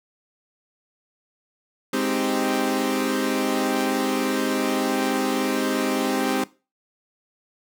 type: chord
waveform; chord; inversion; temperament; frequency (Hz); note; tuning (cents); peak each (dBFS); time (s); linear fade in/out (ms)
sawtooth; Ab major seventh; none; equal; 207.7 / 261.6 / 311.1 / 392; Ab3 / C4 / Eb4 / G4; 0 / 0 / 0 / 0; -25 / -20 / -25 / -24; 1.93-6.44; 5
effects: noise-tail reverb RT60 0.3 s tail -19 dB re dry